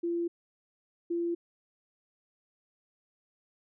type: tone pair in turn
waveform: sine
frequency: 341.8 / 341.8 Hz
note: F4 / F4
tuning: -37 / -37 cents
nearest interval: unison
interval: 0 cents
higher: neither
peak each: -28 dBFS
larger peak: neither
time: 0.03-0.28 / 1.1-1.35 s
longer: neither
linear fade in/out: 10 ms
effects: none